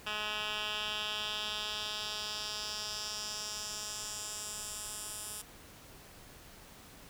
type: tone with band-pass filter sweep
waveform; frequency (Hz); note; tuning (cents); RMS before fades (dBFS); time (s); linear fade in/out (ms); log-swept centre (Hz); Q
10% pulse; 211.7; G#3; +33; -39; 0.06-5.42; 10; 2500 to 9700; 2.2
effects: pink hiss -54 dBFS RMS until 7.09 s